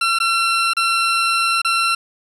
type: tone with dropouts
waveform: 20% pulse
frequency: 1356 Hz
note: E6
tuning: 49 cents sharp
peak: -10 dBFS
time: 0.01-1.95 s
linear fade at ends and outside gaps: 5 ms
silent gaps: 0.188-0.201 / 0.735-0.767 / 1.618-1.647 s
effects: low-pass 10000 Hz 12 dB/octave + 8-bit